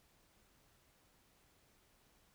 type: silence
effects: pink hiss -71 dBFS RMS until 2.34 s